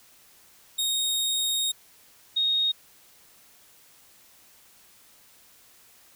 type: tone pair in turn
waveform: sawtooth / sine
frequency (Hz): 3729 / 3729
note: A#7 / A#7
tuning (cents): 0 / 0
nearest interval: unison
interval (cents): 0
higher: neither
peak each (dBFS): -21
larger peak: neither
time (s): 0.78-1.72 / 2.36-2.72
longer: first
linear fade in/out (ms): 10
effects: white hiss -56 dBFS RMS until 6.15 s